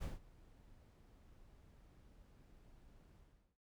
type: noise with ADSR envelope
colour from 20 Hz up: brown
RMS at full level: -41 dBFS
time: 0-3.57 s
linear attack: 27 ms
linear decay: 160 ms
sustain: -22 dB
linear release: 410 ms
effects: none